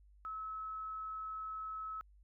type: tone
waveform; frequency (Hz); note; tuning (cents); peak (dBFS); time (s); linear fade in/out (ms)
sine; 1294; E6; -32; -40; 0.25-2.01; 0
effects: added 50 Hz sine -60 dBFS peak until 2.23 s